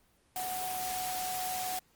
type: tone in noise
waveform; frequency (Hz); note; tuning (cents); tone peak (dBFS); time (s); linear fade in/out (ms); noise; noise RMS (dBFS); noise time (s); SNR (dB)
sine; 740; F#5; 0; -35; 0.36-1.79; 2; white; -38; 0.36-1.79; 0
effects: pink hiss -68 dBFS RMS until 1.95 s + Opus 24 kbps